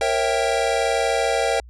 square chord, A# diminished seventh, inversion none, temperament equal with one note detuned, 466.2 / 546.7 / 659.3 / 784 Hz, A#4 / C#5 / E5 / G5, 0 / -24 / 0 / 0 cents, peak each -25 dBFS, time 0.01-1.6 s, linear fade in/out 2 ms, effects added 60 Hz sine -40 dBFS peak until 1.69 s + resampled to 22050 Hz

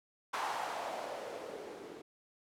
violet noise with low-pass filter sweep, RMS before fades -41 dBFS, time 0.33-2.02 s, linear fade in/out 10 ms, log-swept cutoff 980 to 350 Hz, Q 2.9, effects none

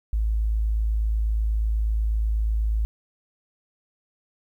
sine tone, 54.1 Hz, A1, 29 cents flat, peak -20 dBFS, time 0.13-2.85 s, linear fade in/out 0 ms, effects 10-bit

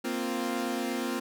sawtooth chord, Bb suspended second, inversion none, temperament equal, 233.1 / 261.6 / 349.2 Hz, Bb3 / C4 / F4, 0 / 0 / 0 cents, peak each -30 / -29 / -31 dBFS, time 0.04-1.2 s, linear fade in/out 10 ms, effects none

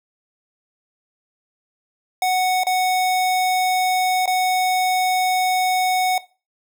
square tone with dropouts, 740 Hz, F#5, in tune, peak -17 dBFS, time 2.22-6.18 s, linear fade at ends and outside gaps 2 ms, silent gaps 2.635-2.668 / 4.258-4.276 s, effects noise-tail reverb RT60 0.3 s tail -17 dB re dry

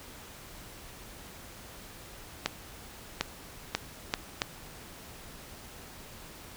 accelerating click train, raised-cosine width 0.2 ms, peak -9 dBFS, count 5, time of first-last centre 2.46-4.419 s, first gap 750 ms, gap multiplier 0.72, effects pink hiss -48 dBFS RMS until 6.56 s

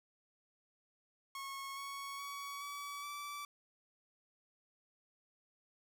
sawtooth tone with pitch steps, 1094 / 1109.9 / 1126.1 / 1142.4 / 1159.1 Hz, C#6 / C#6 / C#6 / D6 / D6, -23 / +2 / +27 / -48 / -23 cents, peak -39 dBFS, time 1.35-3.45 s, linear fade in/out 2 ms, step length 420 ms, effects none

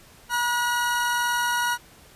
40% pulse tone pair together, 961 / 1452 Hz, B5 / F#6, -48 / -33 cents, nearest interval perfect fifth, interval 715 cents, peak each -24 dBFS, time 0.29-1.78 s, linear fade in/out 50 ms, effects pink hiss -51 dBFS RMS until 2.15 s + resampled to 32000 Hz

